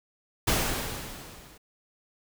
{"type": "noise with level ramp", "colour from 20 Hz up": "pink", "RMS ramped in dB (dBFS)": [-23, -53], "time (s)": [0.47, 1.58], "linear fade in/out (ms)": 10, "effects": []}